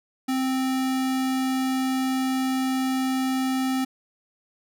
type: tone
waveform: square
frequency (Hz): 261.6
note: C4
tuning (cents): 0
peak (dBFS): -23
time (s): 0.28-3.85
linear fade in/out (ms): 10
effects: none